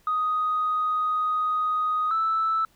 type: tone pair in turn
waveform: sine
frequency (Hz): 1248 / 1316.1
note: D#6 / E6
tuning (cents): +5 / -3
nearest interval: minor second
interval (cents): 92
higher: second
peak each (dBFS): -21 / -20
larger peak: second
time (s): 0.07-2.11 / 2.11-2.65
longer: first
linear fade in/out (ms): 2
effects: tanh soft clip ceiling -17 dBFS + pink hiss -62 dBFS RMS until 2.75 s